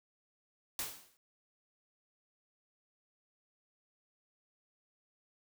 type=noise with exponential decay; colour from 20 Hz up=white; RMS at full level=-35 dBFS; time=0.79-1.17 s; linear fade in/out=1 ms; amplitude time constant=82 ms; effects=none